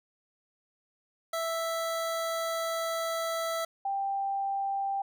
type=tone pair in turn; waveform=25% pulse / sine; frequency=659.3 / 788.1 Hz; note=E5 / G5; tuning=0 / +9 cents; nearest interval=minor third; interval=309 cents; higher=second; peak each=-26 / -28 dBFS; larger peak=first; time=1.33-3.65 / 3.85-5.02 s; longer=first; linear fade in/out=5 ms; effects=none